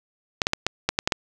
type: clicks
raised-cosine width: 0.2 ms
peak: -3 dBFS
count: 8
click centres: 0.418 / 0.469 / 0.534 / 0.666 / 0.89 / 0.989 / 1.075 / 1.122 s
effects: none